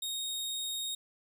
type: tone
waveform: sawtooth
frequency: 3729 Hz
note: A#7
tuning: in tune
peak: -31 dBFS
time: 0.02-0.95 s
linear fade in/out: 5 ms
effects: none